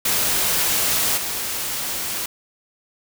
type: noise with level steps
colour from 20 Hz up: white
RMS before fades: -20 / -26 dBFS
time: 0.05-2.26 s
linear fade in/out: 5 ms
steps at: 1.16 s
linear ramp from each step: 20 ms
effects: none